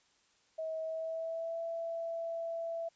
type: tone with pitch glide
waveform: sine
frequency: 640 to 665.6 Hz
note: D#5 to E5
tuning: +49 to +17 cents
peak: -35 dBFS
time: 0.58-2.89 s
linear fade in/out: 10 ms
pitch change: +68 cents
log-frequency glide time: 0.81-1.6 s
effects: white hiss -70 dBFS RMS until 2.95 s + resampled to 16000 Hz